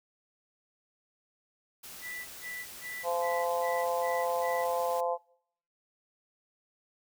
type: noise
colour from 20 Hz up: white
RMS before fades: -46 dBFS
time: 1.83-5.01 s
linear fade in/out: 10 ms
type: tone bursts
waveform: sine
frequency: 1975.5 Hz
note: B6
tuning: in tune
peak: -38 dBFS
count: 7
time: 2.01-4.66 s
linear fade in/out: 50 ms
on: 250 ms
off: 150 ms
type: harmonic tone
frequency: 172.2 Hz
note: F3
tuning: 24 cents flat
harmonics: 3 / 4 / 5 / 6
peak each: -31 / -33 / -35 / -37 dBFS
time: 3.03-5.18 s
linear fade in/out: 50 ms
effects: noise-tail reverb RT60 0.7 s tail -24 dB re dry